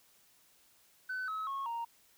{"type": "tone with pitch steps", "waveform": "sine", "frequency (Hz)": [1512, 1286.2, 1094.1, 930.7], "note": ["F#6", "E6", "C#6", "A#5"], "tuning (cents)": [37, -43, -23, -3], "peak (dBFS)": -33, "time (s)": [1.09, 1.85], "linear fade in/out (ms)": 10, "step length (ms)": 190, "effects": ["tanh soft clip ceiling -33 dBFS", "white hiss -66 dBFS RMS until 2.17 s"]}